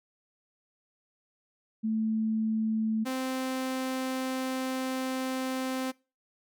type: tone pair in turn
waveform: sine / sawtooth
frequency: 220 / 260.3 Hz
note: A3 / C4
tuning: 0 / -9 cents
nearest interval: minor third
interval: 291 cents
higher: second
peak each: -26 dBFS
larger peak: neither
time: 1.83-3.05 / 3.05-5.92 s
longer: second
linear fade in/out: 20 ms
effects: noise-tail reverb RT60 0.3 s tail -22 dB re dry